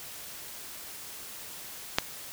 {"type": "click", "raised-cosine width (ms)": 0.2, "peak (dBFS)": -4, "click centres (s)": 1.985, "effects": ["white hiss -43 dBFS RMS until 2.32 s"]}